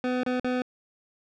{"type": "tone with dropouts", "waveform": "25% pulse", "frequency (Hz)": 251.3, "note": "B3", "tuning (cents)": 30, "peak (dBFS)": -21, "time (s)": [0.04, 0.62], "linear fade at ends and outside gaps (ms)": 1, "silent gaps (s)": [[0.234, 0.263], [0.398, 0.445]], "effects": ["low-pass 3000 Hz 12 dB/octave"]}